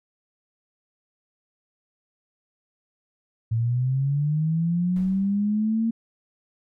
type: linear sweep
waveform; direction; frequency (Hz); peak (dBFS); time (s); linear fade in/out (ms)
sine; up; 111.2 to 229.4; -20; 3.51-5.91; 10
type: noise with exponential decay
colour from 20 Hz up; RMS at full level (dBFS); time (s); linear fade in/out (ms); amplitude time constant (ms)
brown; -39; 4.96-5.7; 1; 160
effects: none